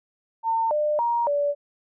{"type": "tone with pitch steps", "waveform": "sine", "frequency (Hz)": [905, 600, 942, 577], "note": ["A5", "D5", "A#5", "D5"], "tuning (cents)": [48, 37, 18, -31], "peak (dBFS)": -20, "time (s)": [0.43, 1.55], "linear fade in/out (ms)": 50, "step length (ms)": 280, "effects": []}